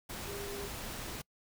sine tone in noise, 402.1 Hz, G4, 44 cents sharp, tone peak -42 dBFS, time 0.27-0.68 s, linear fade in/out 10 ms, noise pink, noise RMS -42 dBFS, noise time 0.09-1.22 s, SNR -3 dB, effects noise-tail reverb RT60 0.1 s tail -26 dB re dry

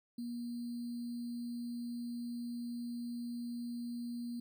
sine tone with sample-and-hold, 238.8 Hz, A#3, 42 cents sharp, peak -38 dBFS, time 0.18-4.4 s, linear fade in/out 5 ms, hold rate 4410 Hz, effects none

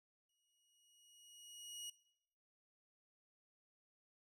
20% pulse tone with exponential growth, 2897 Hz, F#7, 37 cents flat, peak -40 dBFS, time 0.29-1.9 s, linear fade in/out 5 ms, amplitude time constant 350 ms, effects noise-tail reverb RT60 0.7 s tail -18 dB re dry

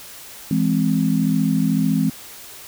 sine chord, E augmented, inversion none, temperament equal with one note detuned, 165.67 / 207.7 / 261.6 Hz, E3 / G#3 / B#3, +9 / 0 / 0 cents, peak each -20 dBFS, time 0.51-2.1 s, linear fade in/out 2 ms, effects white hiss -39 dBFS RMS until 2.67 s

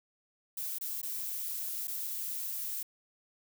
violet noise with dropouts, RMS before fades -37 dBFS, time 0.57-2.83 s, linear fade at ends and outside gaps 5 ms, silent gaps 0.785-0.81 / 1.016-1.029 / 1.873-1.879 s, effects none

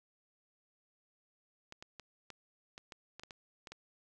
clicks, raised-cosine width 0.2 ms, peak -30 dBFS, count 11, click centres 1.724 / 1.825 / 1.997 / 2.303 / 2.779 / 2.922 / 3.196 / 3.235 / 3.308 / 3.672 / 3.72 s, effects none

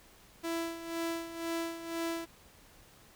sawtooth tone with tremolo, 332.6 Hz, E4, 16 cents sharp, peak -28 dBFS, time 0.43-2.26 s, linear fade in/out 20 ms, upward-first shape sine, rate 2 Hz, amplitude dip 70%, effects pink hiss -59 dBFS RMS until 3.15 s

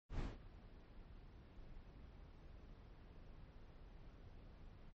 brown noise with ADSR envelope, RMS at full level -40 dBFS, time 0.09-4.93 s, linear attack 110 ms, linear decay 170 ms, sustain -18 dB, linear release 39 ms, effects low-pass 5000 Hz 12 dB/octave + MP3 32 kbps

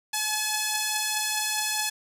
5% pulse beating tone pair, 851 / 855.8 Hz, G#5 / A5, +42 / -48 cents, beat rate 4.8 Hz, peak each -21 / -14 dBFS, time 0.13-1.9 s, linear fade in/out 10 ms, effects none

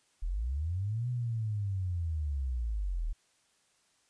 sine linear two-way sweep, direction up then down, 36.21 to 124.9 to 36.21 Hz, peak -30 dBFS, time 0.22-3.13 s, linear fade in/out 10 ms, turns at 1.09 s, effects white hiss -70 dBFS RMS until 4.09 s + resampled to 22050 Hz

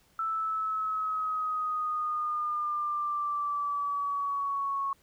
sine exponential sweep, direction down, 1323 to 1100 Hz, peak -28 dBFS, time 0.19-4.93 s, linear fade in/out 2 ms, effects pink hiss -65 dBFS RMS until 5.02 s

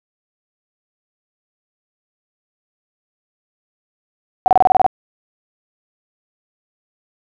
sine tone bursts, 750 Hz, F#5, 23 cents sharp, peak -6 dBFS, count 9, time 4.46-4.864 s, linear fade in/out 0 ms, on 20 ms, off 28 ms, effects none

